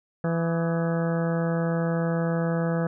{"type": "harmonic tone with a mistuned harmonic", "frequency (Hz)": 166.9, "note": "E3", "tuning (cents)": 22, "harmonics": [1, 2, 3, 4, 5, 6, 7, 8, 9, 10], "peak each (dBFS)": [-24, -34, -29, -34, -40, -44, -43, -40, -41, -41], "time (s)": [0.24, 2.87], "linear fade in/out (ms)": 2, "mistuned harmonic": 8, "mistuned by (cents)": -77, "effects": []}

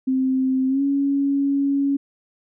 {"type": "tone with pitch glide", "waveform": "sine", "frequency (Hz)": [261.6, 278.8], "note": ["C4", "C#4"], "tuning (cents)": [0, 10], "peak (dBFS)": -17, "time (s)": [0.07, 1.97], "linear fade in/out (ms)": 10, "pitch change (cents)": 110, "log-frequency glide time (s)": [0.68, 0.82], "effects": []}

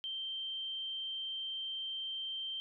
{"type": "tone", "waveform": "sine", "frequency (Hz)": 3136, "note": "G7", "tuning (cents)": 0, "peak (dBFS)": -37, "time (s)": [0.04, 2.6], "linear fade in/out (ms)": 0, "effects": []}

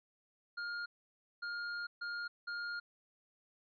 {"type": "tone bursts at uneven times", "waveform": "square", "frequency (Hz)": 1414, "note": "F6", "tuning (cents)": 21, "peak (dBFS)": -39, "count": 4, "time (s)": [[0.57, 0.86], [1.42, 1.87], [2.01, 2.28], [2.47, 2.8]], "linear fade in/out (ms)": 10, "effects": ["resampled to 11025 Hz"]}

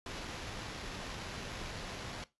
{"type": "noise with sample-and-hold", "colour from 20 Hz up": "pink", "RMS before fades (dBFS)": -43, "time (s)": [0.06, 2.24], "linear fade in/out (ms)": 2, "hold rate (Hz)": 8820, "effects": ["noise-tail reverb RT60 0.2 s tail -17 dB re dry", "resampled to 24000 Hz"]}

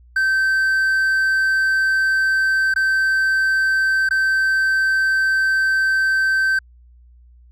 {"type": "tone with dropouts", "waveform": "triangle", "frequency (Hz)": 1551, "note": "G6", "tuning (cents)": -19, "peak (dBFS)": -13, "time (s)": [0.16, 6.59], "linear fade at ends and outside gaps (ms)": 5, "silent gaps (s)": [[2.74, 2.76], [4.09, 4.108]], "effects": ["added 60 Hz sine -45 dBFS peak until 7.51 s"]}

